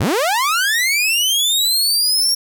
sawtooth linear sweep, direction up, 62 to 5588 Hz, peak -11 dBFS, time 0-2.35 s, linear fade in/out 10 ms, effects none

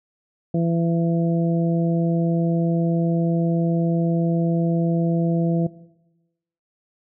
harmonic tone, 167.7 Hz, E3, 30 cents sharp, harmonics 1 / 2 / 3 / 4, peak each -19 / -25 / -29 / -31 dBFS, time 0.54-5.67 s, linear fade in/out 5 ms, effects noise-tail reverb RT60 1.0 s tail -19 dB re dry

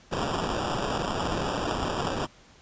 violet noise with sample-and-hold, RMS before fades -29 dBFS, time 0.11-2.27 s, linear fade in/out 20 ms, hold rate 2100 Hz, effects pink hiss -55 dBFS RMS until 2.61 s + resampled to 16000 Hz

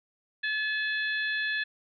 harmonic tone with a mistuned harmonic, 860 Hz, A5, 40 cents flat, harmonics 2 / 3 / 4 / 5, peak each -28 / -37 / -37 / -41 dBFS, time 0.43-1.64 s, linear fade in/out 10 ms, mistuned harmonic 5, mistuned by -82 cents, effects none

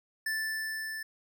square tone with level ramp, 1760 Hz, A6, in tune, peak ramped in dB -30 to -37 dBFS, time 0.26-1.03 s, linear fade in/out 5 ms, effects none

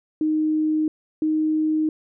sine tone pair in turn, 310 / 311.1 Hz, D#4 / D#4, -6 / 0 cents, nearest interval unison, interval 6 cents, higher second, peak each -18 dBFS, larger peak neither, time 0.21-0.88 / 1.22-1.89 s, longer neither, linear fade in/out 2 ms, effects none

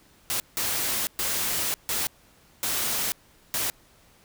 white noise bursts at uneven times, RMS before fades -27 dBFS, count 6, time 0.3-0.4 / 0.57-1.07 / 1.19-1.74 / 1.89-2.07 / 2.63-3.12 / 3.54-3.7 s, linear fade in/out 0 ms, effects pink hiss -58 dBFS RMS until 4.24 s

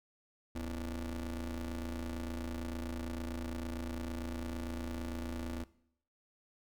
30% pulse ring-modulated tone, 86.7 Hz, F2, 12 cents flat, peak -32 dBFS, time 0.55-5.64 s, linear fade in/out 5 ms, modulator 159 Hz, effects noise-tail reverb RT60 0.7 s tail -20 dB re dry

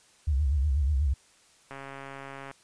sine tone with vibrato, 70.8 Hz, C#2, 37 cents sharp, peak -22 dBFS, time 0.27-1.14 s, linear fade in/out 10 ms, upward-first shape sine, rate 8.2 Hz, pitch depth 160 cents each way
click train, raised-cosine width 0.5 ms, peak -26 dBFS, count 111, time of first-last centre 1.71-2.513 s, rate 137 Hz
effects white hiss -60 dBFS RMS until 2.63 s + resampled to 22050 Hz

